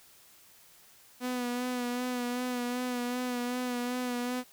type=tone with vibrato; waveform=sawtooth; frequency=246.9 Hz; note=B3; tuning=in tune; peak=-27 dBFS; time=1.2-4.44 s; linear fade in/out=50 ms; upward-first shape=sine; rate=2.6 Hz; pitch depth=30 cents each way; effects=white hiss -58 dBFS RMS until 4.52 s